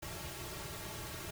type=noise with comb filter; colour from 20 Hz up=pink; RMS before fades=-44 dBFS; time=0.02-1.31 s; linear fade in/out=10 ms; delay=4 ms; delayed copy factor=-0.9; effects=none